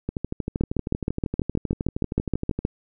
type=two click trains; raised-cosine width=3 ms; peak=-13 / -9 dBFS; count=33 / 14; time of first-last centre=0.09-2.59 / 0.61-2.651 s; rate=12.8 / 6.37 Hz; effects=none